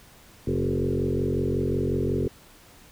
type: tone with frequency modulation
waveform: sine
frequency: 253 Hz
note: B3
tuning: 42 cents sharp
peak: -22 dBFS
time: 0.47-2.28 s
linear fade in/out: 5 ms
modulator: 45.5 Hz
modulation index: 4.3
effects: pink hiss -52 dBFS RMS until 2.91 s